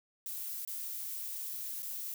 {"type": "noise with dropouts", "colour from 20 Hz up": "violet", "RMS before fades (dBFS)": -40, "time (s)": [0.26, 2.14], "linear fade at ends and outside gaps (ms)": 1, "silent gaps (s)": [[0.65, 0.675], [1.823, 1.828]], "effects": []}